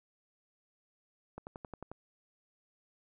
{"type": "click train", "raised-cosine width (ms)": 1, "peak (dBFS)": -29, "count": 7, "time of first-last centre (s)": [1.38, 1.916], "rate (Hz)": 11.2, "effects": []}